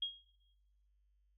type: tone with exponential decay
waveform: sine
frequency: 3270 Hz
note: G#7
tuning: 28 cents flat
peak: -32 dBFS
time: 0.02-0.25 s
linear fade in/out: 5 ms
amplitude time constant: 48 ms
effects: noise-tail reverb RT60 1.0 s tail -21 dB re dry + added 50 Hz sine -70 dBFS peak until 1.37 s